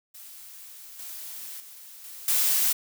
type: noise with level steps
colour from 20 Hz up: blue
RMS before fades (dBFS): -45 / -39 / -46 / -42 / -23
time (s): 0.14-2.73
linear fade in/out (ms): 10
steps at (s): 0.99 / 1.6 / 2.04 / 2.28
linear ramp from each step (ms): 2
effects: none